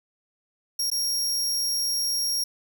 sawtooth tone with dropouts, 5588 Hz, F8, in tune, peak -21 dBFS, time 0.79-2.44 s, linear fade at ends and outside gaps 5 ms, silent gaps 0.902-0.915 s, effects none

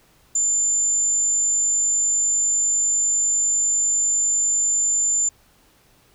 sine tone, 7150 Hz, A8, 27 cents sharp, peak -17 dBFS, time 0.35-5.29 s, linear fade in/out 5 ms, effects pink hiss -57 dBFS RMS until 6.14 s

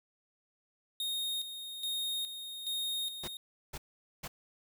45% pulse tone with tremolo, 3710 Hz, A#7, 9 cents flat, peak -33 dBFS, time 1-3.37 s, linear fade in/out 2 ms, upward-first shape square, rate 1.2 Hz, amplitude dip 60%
pink noise bursts, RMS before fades -41 dBFS, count 3, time 3.23-4.28 s, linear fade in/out 10 ms, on 50 ms, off 450 ms
effects none

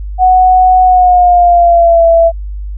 sine tone with pitch glide, 740 to 666.9 Hz, F#5 to E5, 0 to +20 cents, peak -3 dBFS, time 0.18-2.32 s, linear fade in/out 50 ms, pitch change -180 cents, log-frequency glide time 0.83-2.06 s, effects added 50 Hz sine -18 dBFS peak until 2.77 s

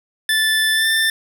25% pulse tone with pitch glide, 1755 to 1783.6 Hz, A6 to A6, -5 to +23 cents, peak -11 dBFS, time 0.29-1.1 s, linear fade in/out 2 ms, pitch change +28 cents, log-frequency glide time 0.73-0.87 s, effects none

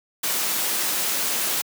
white noise, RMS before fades -24 dBFS, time 0.23-1.62 s, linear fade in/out 10 ms, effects high-pass 200 Hz 12 dB/octave

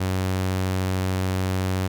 sawtooth tone, 93.6 Hz, F#2, 20 cents sharp, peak -18 dBFS, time 0-1.88 s, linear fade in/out 10 ms, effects none

